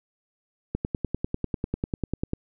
click train, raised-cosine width 3 ms, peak -13 dBFS, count 17, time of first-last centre 0.75-2.334 s, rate 10.1 Hz, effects none

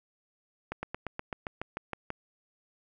slowing click train, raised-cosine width 0.5 ms, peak -19 dBFS, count 11, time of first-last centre 0.72-2.104 s, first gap 110 ms, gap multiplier 1.05, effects none

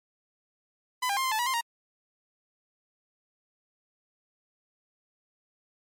sawtooth tone with pitch steps, 1005 / 801 / 1058 / 1042 / 871 / 966 / 1049 / 936 Hz, B5 / G5 / C6 / C6 / A5 / B5 / C6 / A#5, +30 / +37 / +19 / -7 / -18 / -39 / +4 / +7 cents, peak -22 dBFS, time 1.02-1.612 s, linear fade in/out 10 ms, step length 74 ms, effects MP3 64 kbps

